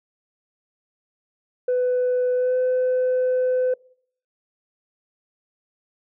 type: tone with pitch glide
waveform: sine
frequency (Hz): 499.3 to 507.4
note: B4 to B4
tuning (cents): +19 to +47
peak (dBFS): -16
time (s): 1.68-3.74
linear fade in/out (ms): 5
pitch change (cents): +28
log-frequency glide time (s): 2.35-2.56
effects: noise-tail reverb RT60 0.6 s tail -25 dB re dry + tanh soft clip ceiling -16 dBFS